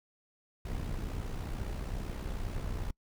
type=noise with amplitude modulation; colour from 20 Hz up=brown; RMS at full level=-34 dBFS; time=0.65-2.91 s; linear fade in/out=5 ms; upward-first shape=sine; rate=62.3 Hz; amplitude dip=55%; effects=noise-tail reverb RT60 0.1 s tail -26 dB re dry